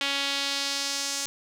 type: tone with band-pass filter sweep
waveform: sawtooth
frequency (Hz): 278.8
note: C#4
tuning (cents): +10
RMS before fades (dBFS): -29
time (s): 0.01-1.26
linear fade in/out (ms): 0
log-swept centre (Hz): 3200 to 6500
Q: 1.8
effects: none